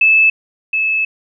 sine tone pair in turn, 2617 / 2605 Hz, E7 / E7, -13 / -21 cents, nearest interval unison, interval 8 cents, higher first, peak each -7 / -13 dBFS, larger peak first, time 0.01-0.3 / 0.73-1.05 s, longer second, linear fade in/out 5 ms, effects none

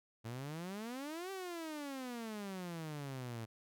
sawtooth exponential two-way sweep, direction up then down, 110 to 392 to 110 Hz, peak -38 dBFS, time 0.24-3.46 s, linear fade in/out 20 ms, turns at 1.31 s, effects none

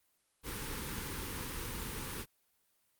pink band-stop noise, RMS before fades -40 dBFS, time 0.43-2.26 s, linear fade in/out 50 ms, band 530 to 830 Hz, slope 96 dB/octave, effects white hiss -75 dBFS RMS until 2.99 s + Opus 32 kbps

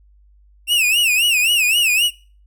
45% pulse tone with vibrato, 2673 Hz, E7, 23 cents sharp, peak -13 dBFS, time 0.67-2.11 s, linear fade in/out 50 ms, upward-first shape sine, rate 3.8 Hz, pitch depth 160 cents each way, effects noise-tail reverb RT60 0.4 s tail -23 dB re dry + added 50 Hz sine -48 dBFS peak until 2.46 s

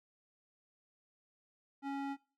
square tone with band-pass filter, 277.2 Hz, C#4, in tune, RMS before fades -39 dBFS, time 1.82-2.17 s, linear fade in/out 50 ms, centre 660 Hz, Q 0.87, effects noise-tail reverb RT60 0.3 s tail -17 dB re dry

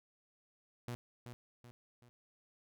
sawtooth tone with echo, 120.8 Hz, B2, 38 cents flat, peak -36 dBFS, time 0.88-0.95 s, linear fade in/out 0 ms, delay 380 ms, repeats 3, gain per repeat -7 dB, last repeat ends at 2.09 s, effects none

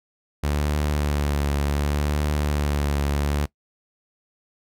sawtooth tone with vibrato, 72.9 Hz, D2, 12 cents flat, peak -17 dBFS, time 0.43-3.46 s, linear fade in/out 10 ms, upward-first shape triangle, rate 0.67 Hz, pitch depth 39 cents each way, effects noise-tail reverb RT60 0.1 s tail -21 dB re dry

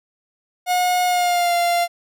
45% pulse tone with pitch glide, 722 to 693.8 Hz, F#5 to F5, -43 to -12 cents, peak -16 dBFS, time 0.66-1.88 s, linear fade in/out 50 ms, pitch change -69 cents, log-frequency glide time 1.06-1.54 s, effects none

